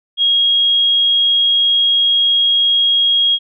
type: tone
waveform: sine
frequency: 3279 Hz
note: G#7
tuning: 23 cents flat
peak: -10 dBFS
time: 0.17-3.39 s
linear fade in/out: 50 ms
effects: none